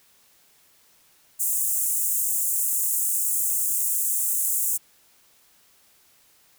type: high-pass noise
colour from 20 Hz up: pink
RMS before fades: -24 dBFS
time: 1.39-4.78 s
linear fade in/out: 20 ms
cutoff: 7300 Hz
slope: 48 dB/octave
effects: white hiss -59 dBFS RMS until 6.58 s